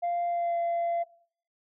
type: tone with pitch glide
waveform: sine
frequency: 695 to 684.2 Hz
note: F5 to F5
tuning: -9 to -36 cents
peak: -24 dBFS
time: 0.02-1.04 s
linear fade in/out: 20 ms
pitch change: -27 cents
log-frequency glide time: 0.27-0.57 s
effects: noise-tail reverb RT60 0.5 s tail -18 dB re dry + tanh soft clip ceiling -24 dBFS